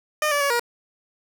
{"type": "tone with pitch steps", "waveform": "15% pulse", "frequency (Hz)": [608, 577, 564, 475.8], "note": ["D#5", "D5", "C#5", "A#4"], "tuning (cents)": [-40, -31, 30, 35], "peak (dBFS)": -13, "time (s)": [0.22, 0.596], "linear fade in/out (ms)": 2, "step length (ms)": 94, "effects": []}